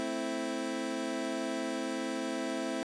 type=chord; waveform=25% pulse; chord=A minor; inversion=none; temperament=equal; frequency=220 / 261.6 / 329.6 Hz; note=A3 / C4 / E4; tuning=0 / 0 / 0 cents; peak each=-37 / -32 / -33 dBFS; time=0-2.83 s; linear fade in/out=0 ms; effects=resampled to 22050 Hz